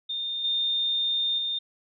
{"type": "tone with level steps", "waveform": "sine", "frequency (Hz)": 3632, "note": "A#7", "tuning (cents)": -46, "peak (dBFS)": [-28, -23, -26], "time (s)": [0.09, 1.59], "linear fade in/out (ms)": 10, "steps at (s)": [0.44, 1.38], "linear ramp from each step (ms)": 5, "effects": []}